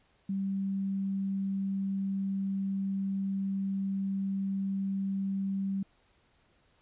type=tone; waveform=sine; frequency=194.8 Hz; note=G3; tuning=11 cents flat; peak=-29 dBFS; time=0.29-5.83 s; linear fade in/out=5 ms; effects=pink hiss -68 dBFS RMS until 6.81 s + resampled to 8000 Hz